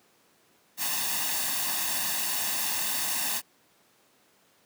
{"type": "noise with comb filter", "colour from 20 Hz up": "white", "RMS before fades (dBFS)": -29, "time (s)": [0.77, 3.42], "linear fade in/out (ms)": 50, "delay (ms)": 1.1, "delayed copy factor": 0.7, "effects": ["pink hiss -63 dBFS RMS until 4.65 s", "high-pass 200 Hz 12 dB/octave"]}